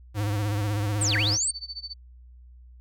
square tone with vibrato, 103.83 Hz, G#2, in tune, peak -25 dBFS, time 0.14-1.38 s, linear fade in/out 50 ms, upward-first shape sine, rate 16 Hz, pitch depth 67 cents each way
sine linear two-way sweep, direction down then up, 8870 to 1519 to 8870 Hz, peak -23 dBFS, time 1.01-1.51 s, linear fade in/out 5 ms, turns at 1.16 s
sine tone with tremolo, 4530 Hz, C#8, 37 cents sharp, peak -31 dBFS, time 1.12-1.94 s, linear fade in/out 20 ms, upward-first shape sine, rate 14 Hz, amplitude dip 95%
effects added 61 Hz sine -46 dBFS peak until 2.8 s

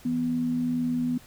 sine tone pair together, 164.79 / 246.9 Hz, E3 / B3, 0 / 0 cents, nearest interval perfect fifth, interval 700 cents, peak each -34 / -24 dBFS, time 0.05-1.18 s, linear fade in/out 5 ms, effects pink hiss -52 dBFS RMS until 1.26 s

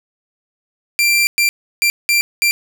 sawtooth tone bursts at uneven times, 2363 Hz, D7, 10 cents sharp, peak -8 dBFS, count 5, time 0.99-1.27 / 1.38-1.49 / 1.82-1.9 / 2.09-2.21 / 2.42-2.51 s, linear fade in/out 0 ms, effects 7-bit

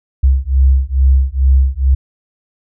sine beating tone pair, 65.41 / 67.71 Hz, C2 / C#2, 0 / -40 cents, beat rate 2.3 Hz, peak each -11 dBFS, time 0.23-1.95 s, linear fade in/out 10 ms, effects none

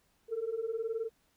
sine beating tone pair, 438.2 / 457.2 Hz, A4 / A#4, -7 / -34 cents, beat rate 19 Hz, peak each -36 / -33 dBFS, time 0.28-1.1 s, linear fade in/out 50 ms, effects tanh soft clip ceiling -27 dBFS + pink hiss -72 dBFS RMS until 1.36 s

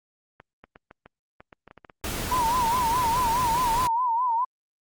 clicks, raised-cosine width 0.5 ms, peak -29 dBFS, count 12, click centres 0.401 / 0.64 / 0.759 / 0.911 / 1.06 / 1.405 / 1.528 / 1.677 / 1.711 / 1.777 / 1.848 / 1.898 s
pink noise, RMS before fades -31 dBFS, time 2.04-3.87 s, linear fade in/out 0 ms
sine tone with vibrato, 959 Hz, A#5, 49 cents sharp, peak -21 dBFS, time 2.31-4.45 s, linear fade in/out 10 ms, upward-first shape sine, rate 4.8 Hz, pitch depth 110 cents each way
effects Opus 24 kbps

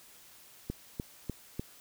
click train, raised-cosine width 3 ms, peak -21 dBFS, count 4, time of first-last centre 0.7-1.596 s, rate 3.35 Hz, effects white hiss -56 dBFS RMS until 1.8 s

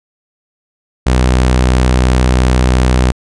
sawtooth tone, 62.9 Hz, B1, 32 cents sharp, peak -4 dBFS, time 1.06-3.12 s, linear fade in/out 10 ms, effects resampled to 22050 Hz

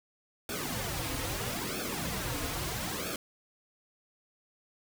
pink noise with flanger, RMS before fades -35 dBFS, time 0.49-3.16 s, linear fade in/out 2 ms, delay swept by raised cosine 1 to 5.2 ms, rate 0.77 Hz, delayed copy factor -0.9, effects none

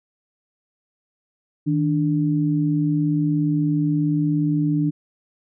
sine tone pair together, 156.75 / 293.7 Hz, D#3 / D4, +13 / 0 cents, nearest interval major seventh, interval 1087 cents, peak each -20 dBFS, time 1.66-4.91 s, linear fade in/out 20 ms, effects none

